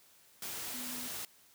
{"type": "tone in noise", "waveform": "sine", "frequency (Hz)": 247.5, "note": "B3", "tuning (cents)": 4, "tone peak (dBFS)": -46, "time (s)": [0.74, 1.08], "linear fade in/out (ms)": 2, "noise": "white", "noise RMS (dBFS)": -41, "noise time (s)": [0.42, 1.25], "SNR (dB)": -8, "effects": ["white hiss -63 dBFS RMS until 1.54 s", "high-pass 60 Hz 12 dB/octave"]}